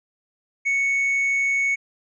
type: tone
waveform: triangle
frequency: 2217 Hz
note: C#7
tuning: in tune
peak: -17 dBFS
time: 0.65-1.76 s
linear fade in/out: 20 ms
effects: resampled to 16000 Hz